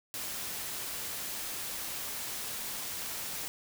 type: noise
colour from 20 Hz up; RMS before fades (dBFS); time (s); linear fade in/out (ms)
white; -38; 0.14-3.48; 0
effects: none